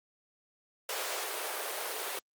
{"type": "high-pass noise", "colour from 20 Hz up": "pink", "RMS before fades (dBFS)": -36, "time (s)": [0.89, 2.19], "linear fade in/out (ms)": 2, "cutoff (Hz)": 390, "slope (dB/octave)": 48, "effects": ["Opus 48 kbps"]}